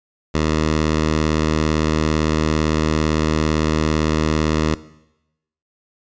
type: tone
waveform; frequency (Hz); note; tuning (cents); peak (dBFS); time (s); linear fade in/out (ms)
10% pulse; 77.78; D#2; 0; -8; 0.34-4.75; 10
effects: noise-tail reverb RT60 0.9 s tail -18 dB re dry + resampled to 16000 Hz